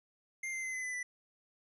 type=tone with pitch steps; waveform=square; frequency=2106 / 2081 / 2056 / 2031 / 2006 / 1982.1 Hz; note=C7 / C7 / C7 / B6 / B6 / B6; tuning=+11 / -10 / -31 / +48 / +26 / +6 cents; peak=-37 dBFS; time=0.43-1.03 s; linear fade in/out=5 ms; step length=100 ms; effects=resampled to 24000 Hz